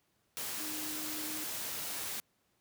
sine tone in noise, 307 Hz, D#4, 23 cents flat, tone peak -44 dBFS, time 0.6-1.44 s, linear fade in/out 0 ms, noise white, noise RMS -39 dBFS, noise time 0.37-2.2 s, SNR -8 dB, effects pink hiss -75 dBFS RMS until 2.6 s + high-pass 80 Hz 12 dB/octave

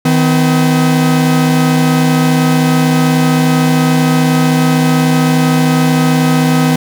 45% pulse tone pair together, 158.42 / 254.2 Hz, D#3 / C4, +32 / -50 cents, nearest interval minor sixth, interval 818 cents, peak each -11 dBFS, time 0.05-6.76 s, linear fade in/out 5 ms, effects none

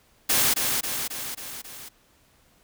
white noise with echo, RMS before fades -21 dBFS, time 0.29-0.54 s, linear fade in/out 10 ms, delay 270 ms, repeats 5, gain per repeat -4 dB, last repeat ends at 1.89 s, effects pink hiss -61 dBFS RMS until 2.63 s

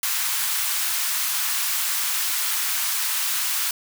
white high-pass noise, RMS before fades -24 dBFS, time 0.03-3.71 s, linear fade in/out 2 ms, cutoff 950 Hz, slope 24 dB/octave, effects none

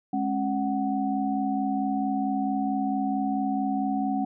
sine tone cluster, 208.5 / 273 / 745 Hz, G#3 / C#4 / F#5, +7 / -26 / +12 cents, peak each -29 / -27 / -29 dBFS, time 0.13-4.25 s, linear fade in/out 5 ms, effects none

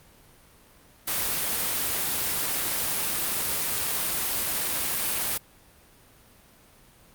white noise, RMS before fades -27 dBFS, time 1.07-5.38 s, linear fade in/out 10 ms, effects pink hiss -55 dBFS RMS until 7.14 s + Opus 32 kbps

